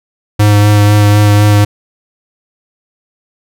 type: tone with vibrato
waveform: square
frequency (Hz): 103.83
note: G#2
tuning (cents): 0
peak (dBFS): -5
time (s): 0.39-1.65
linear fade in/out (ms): 10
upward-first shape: sine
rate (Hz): 4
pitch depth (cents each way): 15
effects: none